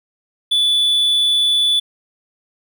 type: tone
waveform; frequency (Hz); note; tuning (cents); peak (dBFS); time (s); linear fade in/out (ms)
triangle; 3465; A7; -27; -11; 0.51-1.8; 10
effects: none